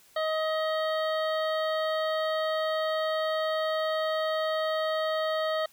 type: harmonic tone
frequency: 630 Hz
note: D#5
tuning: 21 cents sharp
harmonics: 1 / 2 / 3 / 5 / 6 / 7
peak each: -27 / -33 / -37 / -41 / -43 / -44 dBFS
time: 0.16-5.66 s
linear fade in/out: 5 ms
effects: white hiss -59 dBFS RMS until 5.72 s